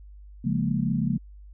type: chord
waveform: sine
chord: Bb minor seventh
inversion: first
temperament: equal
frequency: 138.59 / 174.61 / 207.7 / 233.1 Hz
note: Db3 / F3 / Ab3 / Bb3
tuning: 0 / 0 / 0 / 0 cents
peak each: -28 dBFS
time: 0.44-1.18 s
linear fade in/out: 10 ms
effects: added 50 Hz sine -43 dBFS peak until 1.53 s